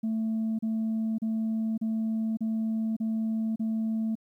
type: tone bursts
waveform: sine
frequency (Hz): 221.8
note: A3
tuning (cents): +14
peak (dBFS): -24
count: 7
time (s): 0.03-4.154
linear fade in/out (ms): 10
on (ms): 560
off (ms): 34
effects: tanh soft clip ceiling -24 dBFS + 11-bit